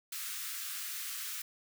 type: high-pass noise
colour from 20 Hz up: white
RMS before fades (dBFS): -40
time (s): 0.12-1.42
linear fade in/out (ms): 5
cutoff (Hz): 1200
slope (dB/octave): 48
effects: none